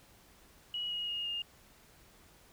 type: tone with pitch steps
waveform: sine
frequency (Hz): 2913 / 2885 / 2856 / 2828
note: F#7 / F#7 / F7 / F7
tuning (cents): -28 / -44 / +38 / +21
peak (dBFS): -34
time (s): 0.74-1.42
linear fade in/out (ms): 2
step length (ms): 170
effects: pink hiss -61 dBFS RMS until 2.52 s